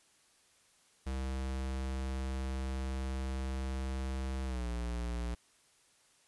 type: tone with pitch glide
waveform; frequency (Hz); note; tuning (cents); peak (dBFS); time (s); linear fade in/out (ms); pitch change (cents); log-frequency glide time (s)
square; 65.8 to 59.3; C2 to A#1; +10 to +30; -35; 1.06-5.35; 10; -180; 4.45-4.68
effects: white hiss -67 dBFS RMS until 6.27 s + resampled to 24000 Hz